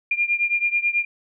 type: beating tone pair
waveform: sine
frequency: 2400 / 2409.2 Hz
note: D7 / D7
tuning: +37 / +44 cents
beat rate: 9.2 Hz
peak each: -21 / -23 dBFS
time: 0.11-1.05 s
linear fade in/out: 5 ms
effects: none